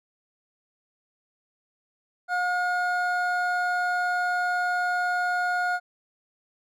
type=tone pair together; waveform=triangle; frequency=718 / 1436 Hz; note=F5 / F6; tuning=+48 / +48 cents; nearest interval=octave; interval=1200 cents; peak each=-24 dBFS; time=2.28-5.8 s; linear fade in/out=50 ms; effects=none